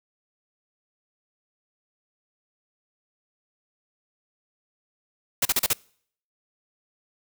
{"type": "noise bursts", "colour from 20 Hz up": "white", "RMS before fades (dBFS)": -21, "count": 5, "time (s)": [5.42, 5.733], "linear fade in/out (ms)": 5, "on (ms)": 33, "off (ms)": 37, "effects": ["noise-tail reverb RT60 0.6 s tail -26 dB re dry"]}